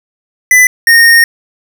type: tone pair in turn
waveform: square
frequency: 2000 / 1848.8 Hz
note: B6 / A#6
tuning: +21 / -15 cents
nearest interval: minor second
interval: 136 cents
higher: first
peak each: -3 dBFS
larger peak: neither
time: 0.51-0.67 / 0.87-1.24 s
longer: second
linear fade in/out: 2 ms
effects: none